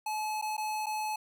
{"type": "tone with dropouts", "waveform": "square", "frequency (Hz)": 858, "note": "A5", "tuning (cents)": -44, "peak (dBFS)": -32, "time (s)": [0.06, 1.16], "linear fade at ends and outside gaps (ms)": 5, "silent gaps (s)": [[0.415, 0.423], [0.568, 0.578], [0.86, 0.866]], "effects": []}